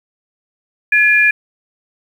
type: tone pair together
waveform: sine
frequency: 1700 / 2406 Hz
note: G#6 / D7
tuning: +40 / +41 cents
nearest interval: tritone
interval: 601 cents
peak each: -11 dBFS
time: 0.92-1.31 s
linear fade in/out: 5 ms
effects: 7-bit